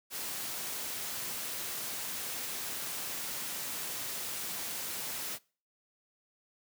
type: noise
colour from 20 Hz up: white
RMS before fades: -38 dBFS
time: 0.1-5.39 s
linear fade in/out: 50 ms
effects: noise-tail reverb RT60 0.4 s tail -24 dB re dry + high-pass 100 Hz 12 dB/octave